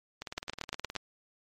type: two click trains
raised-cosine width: 0.2 ms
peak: -21 / -15 dBFS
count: 15 / 6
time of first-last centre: 0.22-0.953 / 0.38-0.963 s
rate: 19.1 / 8.58 Hz
effects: MP3 64 kbps